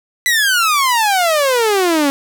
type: exponential sweep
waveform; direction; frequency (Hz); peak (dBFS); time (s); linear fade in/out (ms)
sawtooth; down; 2006 to 273.4; -8; 0.26-2.1; 0
effects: none